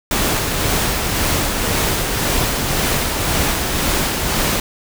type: noise with tremolo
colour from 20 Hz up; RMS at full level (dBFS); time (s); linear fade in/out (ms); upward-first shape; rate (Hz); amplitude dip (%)
pink; -17; 0.11-4.6; 2; sine; 1.9; 30
effects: none